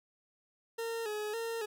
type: tone with vibrato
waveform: 40% pulse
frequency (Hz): 440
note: A4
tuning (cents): 0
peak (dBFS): -34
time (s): 0.78-1.66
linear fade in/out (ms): 10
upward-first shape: square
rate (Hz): 1.8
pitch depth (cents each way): 71
effects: none